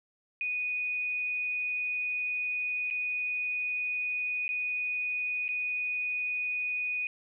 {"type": "tone with dropouts", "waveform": "sine", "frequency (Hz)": 2478, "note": "D#7", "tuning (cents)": -8, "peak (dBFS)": -29, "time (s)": [0.41, 7.07], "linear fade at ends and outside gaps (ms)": 1, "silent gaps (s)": [[2.902, 2.909], [4.48, 4.49], [5.481, 5.489]], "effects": []}